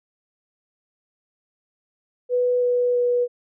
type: tone with pitch steps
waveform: sine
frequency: 493.9 / 490.8 / 487.7 Hz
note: B4 / B4 / B4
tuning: 0 / -11 / -22 cents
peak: -17 dBFS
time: 2.29-3.28 s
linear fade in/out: 50 ms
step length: 330 ms
effects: none